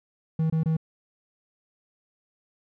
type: tone bursts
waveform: triangle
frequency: 160 Hz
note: D#3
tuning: 49 cents sharp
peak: -19 dBFS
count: 3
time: 0.39-0.768 s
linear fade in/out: 5 ms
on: 110 ms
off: 24 ms
effects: none